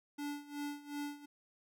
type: tone with tremolo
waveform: square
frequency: 290 Hz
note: D4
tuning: 22 cents flat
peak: -38 dBFS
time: 0.18-1.26 s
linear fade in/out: 10 ms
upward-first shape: sine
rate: 2.7 Hz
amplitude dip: 85%
effects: none